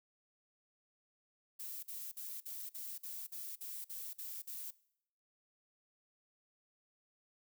violet noise bursts, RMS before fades -45 dBFS, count 11, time 1.59-4.71 s, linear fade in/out 10 ms, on 240 ms, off 48 ms, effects noise-tail reverb RT60 0.7 s tail -21 dB re dry

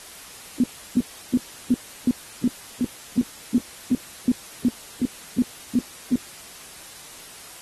sine tone bursts, 246.9 Hz, B3, in tune, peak -14 dBFS, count 16, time 0.6-6.158 s, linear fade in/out 2 ms, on 38 ms, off 330 ms, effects white hiss -42 dBFS RMS until 7.61 s + AAC 32 kbps

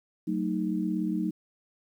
sine chord, D# diminished, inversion first, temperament just, 186.68 / 224 / 311.1 Hz, F#3 / A3 / D#4, +16 / +31 / 0 cents, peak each -30 / -32 / -30 dBFS, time 0.27-1.31 s, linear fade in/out 10 ms, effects 10-bit

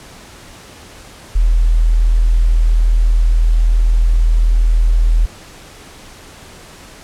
sine tone, 40.6 Hz, E1, 26 cents flat, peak -8 dBFS, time 1.35-5.26 s, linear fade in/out 10 ms, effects pink hiss -38 dBFS RMS until 7.03 s + low-pass 10000 Hz 12 dB/octave

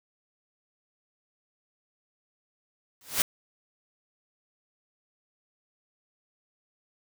white noise with exponential growth, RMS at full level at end -20 dBFS, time 3.01-3.22 s, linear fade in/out 1 ms, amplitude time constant 44 ms, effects none

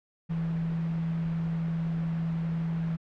sine tone in noise, 164.81 Hz, E3, in tune, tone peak -27 dBFS, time 0.29-2.97 s, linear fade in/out 20 ms, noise pink, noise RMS -44 dBFS, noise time 0.29-2.97 s, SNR +14 dB, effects low-pass 2000 Hz 12 dB/octave

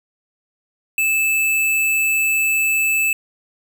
square tone, 2625 Hz, E7, 8 cents flat, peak -16 dBFS, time 0.98-3.13 s, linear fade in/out 2 ms, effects none

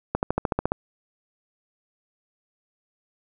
accelerating click train, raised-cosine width 1 ms, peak -8 dBFS, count 9, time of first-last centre 0.15-0.719 s, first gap 79 ms, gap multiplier 0.97, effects none

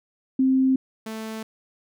sine / sawtooth tone pair in turn, 262.9 / 220.5 Hz, C4 / A3, +8 / +4 cents, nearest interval minor third, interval 304 cents, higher first, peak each -16 / -27 dBFS, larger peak first, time 0.39-0.76 / 1.06-1.43 s, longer neither, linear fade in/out 5 ms, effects none

